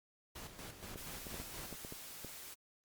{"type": "noise with tremolo", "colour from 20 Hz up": "pink", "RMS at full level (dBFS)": -48, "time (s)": [0.35, 1.76], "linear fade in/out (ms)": 10, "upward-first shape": "square", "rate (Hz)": 4.2, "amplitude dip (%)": 55}
{"type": "clicks", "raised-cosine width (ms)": 2, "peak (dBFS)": -33, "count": 8, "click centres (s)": [0.958, 1.268, 1.343, 1.4, 1.727, 1.849, 1.924, 2.247]}
{"type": "noise", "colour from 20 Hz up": "white", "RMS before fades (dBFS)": -50, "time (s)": [0.96, 2.55], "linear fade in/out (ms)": 20}
{"effects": ["Opus 48 kbps"]}